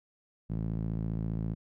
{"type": "tone with band-pass filter", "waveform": "sawtooth", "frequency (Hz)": 55, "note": "A1", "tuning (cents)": 0, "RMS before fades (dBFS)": -33, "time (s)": [0.49, 1.55], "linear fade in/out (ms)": 20, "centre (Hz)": 160, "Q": 1.8, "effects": []}